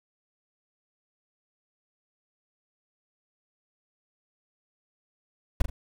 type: noise with echo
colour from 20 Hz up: brown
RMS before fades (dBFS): -18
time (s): 5.6-5.62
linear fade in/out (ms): 5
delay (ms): 40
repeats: 2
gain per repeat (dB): -9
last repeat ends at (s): 5.7
effects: none